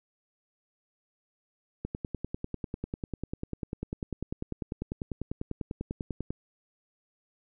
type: click train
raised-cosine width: 3 ms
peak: -20 dBFS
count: 46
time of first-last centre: 1.85-6.305 s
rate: 10.1 Hz
effects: none